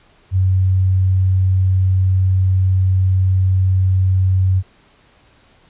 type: tone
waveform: sine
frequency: 93.8 Hz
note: F#2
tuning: 24 cents sharp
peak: -11 dBFS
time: 0.31-4.63 s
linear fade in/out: 50 ms
effects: pink hiss -52 dBFS RMS until 5.69 s + resampled to 8000 Hz